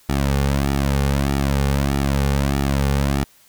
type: tone with flanger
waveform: sawtooth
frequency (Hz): 69.3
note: C#2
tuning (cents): 0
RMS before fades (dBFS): -19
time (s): 0.09-3.24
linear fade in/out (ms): 0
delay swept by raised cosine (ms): 1.9 to 3.1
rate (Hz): 1.6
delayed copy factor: -0.8
effects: white hiss -53 dBFS RMS until 3.48 s